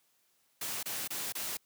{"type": "noise bursts", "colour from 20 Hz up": "white", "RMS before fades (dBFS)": -37, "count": 4, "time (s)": [0.61, 1.571], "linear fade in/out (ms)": 5, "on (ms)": 220, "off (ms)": 27, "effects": ["white hiss -72 dBFS RMS until 1.65 s", "high-pass 100 Hz 12 dB/octave"]}